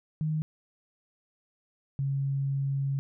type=tone pair in turn; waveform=sine; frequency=155.3 / 137.72 Hz; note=D#3 / C#3; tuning=-3 / -11 cents; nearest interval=major second; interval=208 cents; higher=first; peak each=-26 dBFS; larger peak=neither; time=0.21-0.42 / 1.99-2.99 s; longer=second; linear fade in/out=0 ms; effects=none